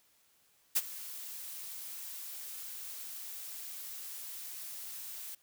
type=noise with ADSR envelope; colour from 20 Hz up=blue; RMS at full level=-26 dBFS; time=0.75-5.35 s; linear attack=18 ms; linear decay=39 ms; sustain=-18 dB; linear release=5 ms; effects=white hiss -69 dBFS RMS until 5.42 s